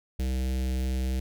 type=tone with notch filter; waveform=square; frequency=64.4 Hz; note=C2; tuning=27 cents flat; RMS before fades=-28 dBFS; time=0.19-1.2 s; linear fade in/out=5 ms; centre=1100 Hz; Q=0.59; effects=none